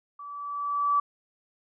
sine tone with level ramp, 1153 Hz, D6, 32 cents flat, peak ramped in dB -39 to -19 dBFS, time 0.19-1 s, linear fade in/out 5 ms, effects none

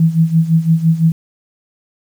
sine tone with tremolo, 163.1 Hz, E3, 18 cents flat, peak -6 dBFS, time 0-1.12 s, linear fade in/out 2 ms, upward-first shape sine, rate 5.9 Hz, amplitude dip 80%, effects 7-bit

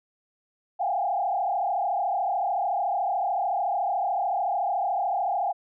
sine tone with frequency modulation, 756 Hz, F#5, 37 cents sharp, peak -23 dBFS, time 0.79-5.53 s, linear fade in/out 20 ms, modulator 33.7 Hz, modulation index 2.1, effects none

